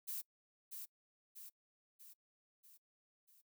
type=noise with echo; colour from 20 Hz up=violet; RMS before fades=-43 dBFS; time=0.07-0.22 s; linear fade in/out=20 ms; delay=640 ms; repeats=5; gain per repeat=-5 dB; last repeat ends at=3.42 s; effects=noise-tail reverb RT60 0.1 s tail -24 dB re dry